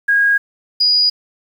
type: tone pair in turn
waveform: sine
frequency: 1637 / 4905 Hz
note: G#6 / D#8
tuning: -25 / -26 cents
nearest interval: octave + perfect fifth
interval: 1899 cents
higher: second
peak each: -10 dBFS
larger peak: neither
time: 0.08-0.38 / 0.8-1.1 s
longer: neither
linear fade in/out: 10 ms
effects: 7-bit